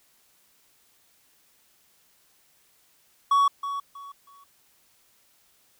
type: tone with echo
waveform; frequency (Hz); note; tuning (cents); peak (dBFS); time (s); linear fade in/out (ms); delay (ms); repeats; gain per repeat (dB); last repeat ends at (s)
triangle; 1122; C#6; +21; -15; 3.31-3.48; 5; 320; 3; -11; 4.44
effects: white hiss -63 dBFS RMS until 5.79 s